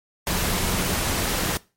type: tone in noise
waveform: sine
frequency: 181 Hz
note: F#3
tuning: 38 cents flat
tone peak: -29 dBFS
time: 0.3-0.97 s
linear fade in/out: 0 ms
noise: pink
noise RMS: -24 dBFS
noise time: 0.27-1.57 s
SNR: -8 dB
effects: noise-tail reverb RT60 0.3 s tail -21 dB re dry + MP3 64 kbps